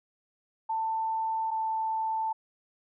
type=tone pair in turn; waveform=sine; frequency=890 / 885 Hz; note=A5 / A5; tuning=+20 / +10 cents; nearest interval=unison; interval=10 cents; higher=first; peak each=-27 / -27 dBFS; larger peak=neither; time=0.69-1.51 / 1.51-2.33 s; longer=neither; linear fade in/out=10 ms; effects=none